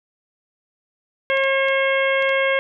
harmonic tone, 540 Hz, C#5, 45 cents flat, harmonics 1 / 2 / 3 / 4 / 5 / 6, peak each -19 / -27 / -24 / -22 / -30 / -31 dBFS, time 1.3-2.59 s, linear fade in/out 0 ms
clicks, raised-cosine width 0.2 ms, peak -20 dBFS, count 5, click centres 1.372 / 1.438 / 1.685 / 2.224 / 2.292 s
effects none

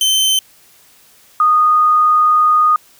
sawtooth / sine tone pair in turn, 3086 / 1234.6 Hz, G7 / D#6, -28 / -14 cents, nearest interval octave + major third, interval 1586 cents, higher first, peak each -8 dBFS, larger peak neither, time 0.01-0.39 / 1.4-2.76 s, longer second, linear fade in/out 2 ms, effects white hiss -48 dBFS RMS until 2.99 s

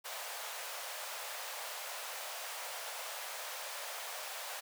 pink high-pass noise, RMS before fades -43 dBFS, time 0.04-4.61 s, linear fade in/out 20 ms, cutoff 530 Hz, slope 48 dB/octave, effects none

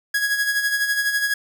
45% pulse tone with tremolo, 1661.2 Hz, G#6, in tune, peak -17 dBFS, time 0.14-1.34 s, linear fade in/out 5 ms, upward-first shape sine, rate 12 Hz, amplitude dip 55%, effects none

